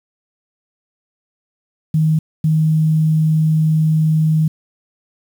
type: tone bursts at uneven times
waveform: sine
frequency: 157.1 Hz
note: D#3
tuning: 17 cents sharp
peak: -11 dBFS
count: 2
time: 1.94-2.19 / 2.44-4.48 s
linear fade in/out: 5 ms
effects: 7-bit